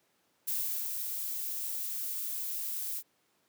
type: noise with ADSR envelope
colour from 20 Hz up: violet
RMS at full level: -32 dBFS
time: 0.47-3.03 s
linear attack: 13 ms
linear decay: 420 ms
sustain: -4 dB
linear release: 54 ms
effects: pink hiss -72 dBFS RMS until 3.48 s + high-pass 200 Hz 12 dB/octave